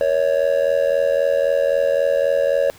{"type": "tone with amplitude modulation", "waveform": "triangle", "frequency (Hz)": 557, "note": "C#5", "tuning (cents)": 8, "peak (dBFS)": -9, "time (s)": [0.01, 2.7], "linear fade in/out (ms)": 0, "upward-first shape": "sine", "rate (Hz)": 83.8, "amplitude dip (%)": 90, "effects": ["pink hiss -46 dBFS RMS until 2.78 s"]}